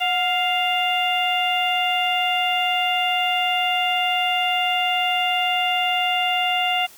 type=harmonic tone with a mistuned harmonic; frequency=698.5 Hz; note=F5; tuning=in tune; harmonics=1 / 2 / 3 / 4 / 5; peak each=-22 / -31 / -27 / -22 / -32 dBFS; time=0-6.87 s; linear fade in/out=20 ms; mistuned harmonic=1; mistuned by=+76 cents; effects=white hiss -47 dBFS RMS until 6.97 s